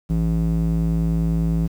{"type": "tone with band-pass filter", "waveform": "square", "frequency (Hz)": 55, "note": "A1", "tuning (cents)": 0, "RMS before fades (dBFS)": -20, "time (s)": [0.09, 1.68], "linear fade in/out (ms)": 20, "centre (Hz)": 160, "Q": 1.9, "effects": ["8-bit"]}